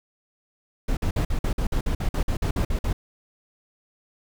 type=noise bursts; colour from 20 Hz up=brown; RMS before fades=-23 dBFS; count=15; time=0.88-2.93 s; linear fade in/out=5 ms; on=90 ms; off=50 ms; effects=none